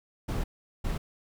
brown noise bursts at uneven times, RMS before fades -30 dBFS, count 2, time 0.28-0.44 / 0.84-0.98 s, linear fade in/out 10 ms, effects none

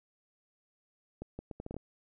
accelerating click train, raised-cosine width 2 ms, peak -27 dBFS, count 8, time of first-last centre 1.22-1.766 s, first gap 170 ms, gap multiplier 0.72, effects none

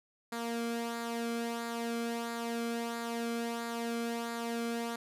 sawtooth tone with flanger, 233.1 Hz, A#3, in tune, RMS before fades -36 dBFS, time 0.32-4.96 s, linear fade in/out 5 ms, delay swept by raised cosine 0.34 to 1.1 ms, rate 1.5 Hz, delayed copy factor -0.55, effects resampled to 32000 Hz

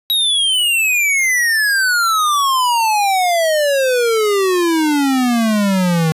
square exponential sweep, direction down, 3854 to 156.6 Hz, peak -13 dBFS, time 0.1-6.12 s, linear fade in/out 0 ms, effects resampled to 32000 Hz

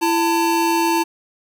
square tone pair together, 335 / 894.3 Hz, E4 / A5, +28 / +28 cents, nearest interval octave + perfect fourth, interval 1700 cents, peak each -19 dBFS, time 0.01-1.04 s, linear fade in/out 20 ms, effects none

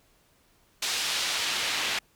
pink noise with band-pass filter sweep, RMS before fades -29 dBFS, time 0.82-1.99 s, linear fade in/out 5 ms, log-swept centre 4500 to 2800 Hz, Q 0.97, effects pink hiss -64 dBFS RMS until 2.15 s

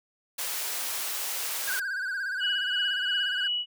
white high-pass noise, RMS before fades -32 dBFS, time 0.38-1.8 s, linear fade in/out 10 ms, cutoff 520 Hz, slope 12 dB/octave
triangle tone with vibrato, 1550 Hz, G6, 20 cents flat, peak -27 dBFS, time 1.67-3.48 s, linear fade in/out 10 ms, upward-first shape sine, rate 17 Hz, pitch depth 92 cents each way
sine tone with tremolo, 2934 Hz, F#7, 15 cents flat, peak -25 dBFS, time 2.39-3.66 s, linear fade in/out 50 ms, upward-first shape sine, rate 2.9 Hz, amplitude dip 45%
effects none

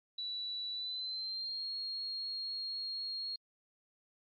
sine tone with pitch glide, 3944 to 4276 Hz, B7 to C8, -3 to +37 cents, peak -37 dBFS, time 0.18-3.36 s, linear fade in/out 5 ms, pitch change +140 cents, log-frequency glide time 0.72-1.68 s, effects AAC 32 kbps

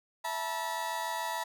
35% pulse chord, E suspended fourth, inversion none, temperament equal with one note detuned, 659.3 / 880 / 966.9 Hz, E5 / A5 / B5, 0 / 0 / -37 cents, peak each -39 / -36 / -33 dBFS, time 0.24-1.44 s, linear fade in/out 10 ms, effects none

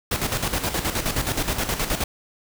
pink noise with tremolo, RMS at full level -23 dBFS, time 0.11-2.04 s, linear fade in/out 5 ms, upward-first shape square, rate 9.5 Hz, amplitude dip 60%, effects none

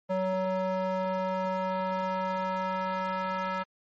square tone with band-pass filter sweep, 187.3 Hz, F#3, 21 cents sharp, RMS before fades -30 dBFS, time 0.09-3.64 s, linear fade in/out 20 ms, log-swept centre 630 to 1200 Hz, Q 1.8, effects MP3 32 kbps

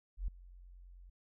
sine tone with ADSR envelope, 44.68 Hz, F1, 40 cents sharp, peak -31 dBFS, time 0.17-1.1 s, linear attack 110 ms, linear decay 4 ms, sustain -21 dB, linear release 9 ms, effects none

